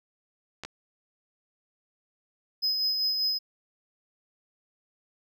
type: clicks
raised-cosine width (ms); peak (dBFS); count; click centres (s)
0.2; -19 / -19; 2; 0.636 / 0.65
type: tone with tremolo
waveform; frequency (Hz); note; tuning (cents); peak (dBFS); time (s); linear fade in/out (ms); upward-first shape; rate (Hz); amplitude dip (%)
triangle; 5060; D#8; +28; -22; 2.62-3.39; 20; sine; 5.1; 35
effects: none